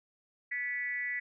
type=tone with frequency modulation; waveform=sine; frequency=1967 Hz; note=B6; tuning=7 cents flat; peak=-32 dBFS; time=0.51-1.2 s; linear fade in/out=10 ms; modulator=255 Hz; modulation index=0.66; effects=none